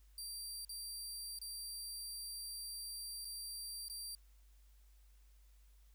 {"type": "tone with dropouts", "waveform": "20% pulse", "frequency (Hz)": 4707, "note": "D8", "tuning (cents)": 3, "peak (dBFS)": -38, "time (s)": [0.18, 4.15], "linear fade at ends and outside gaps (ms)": 1, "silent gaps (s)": [[0.649, 0.693], [1.388, 1.415], [3.247, 3.252], [3.883, 3.898]], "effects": ["added 50 Hz sine -61 dBFS peak until 5.94 s", "white hiss -75 dBFS RMS until 5.94 s"]}